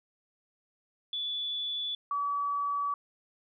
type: tone pair in turn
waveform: sine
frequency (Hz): 3452 / 1143.3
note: A7 / D6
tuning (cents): -34 / -47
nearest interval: octave + perfect fifth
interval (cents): 1913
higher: first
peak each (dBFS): -31 / -28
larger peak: second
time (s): 1.13-1.95 / 2.11-2.94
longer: second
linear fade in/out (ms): 2
effects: none